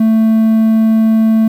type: tone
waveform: triangle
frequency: 221.7 Hz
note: A3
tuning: 13 cents sharp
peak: -5 dBFS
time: 0-1.48 s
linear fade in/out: 5 ms
effects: 7-bit